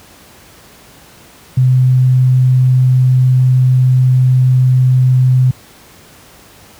sine tone, 128.1 Hz, C3, 36 cents flat, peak -6 dBFS, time 1.57-5.51 s, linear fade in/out 5 ms, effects pink hiss -41 dBFS RMS until 6.79 s + high-pass 60 Hz 12 dB/octave

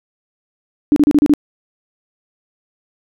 sine tone bursts, 293.7 Hz, D4, in tune, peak -7 dBFS, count 6, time 0.92-1.337 s, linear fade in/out 0 ms, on 42 ms, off 33 ms, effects none

